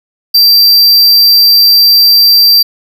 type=tone; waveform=square; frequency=4699 Hz; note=D8; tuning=in tune; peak=-3 dBFS; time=0.34-2.63 s; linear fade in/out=10 ms; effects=none